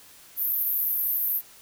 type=band-pass noise; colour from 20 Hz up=pink; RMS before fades=-26 dBFS; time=0.36-1.42 s; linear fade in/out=50 ms; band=12000 to 15000 Hz; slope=96 dB/octave; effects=white hiss -51 dBFS RMS until 1.61 s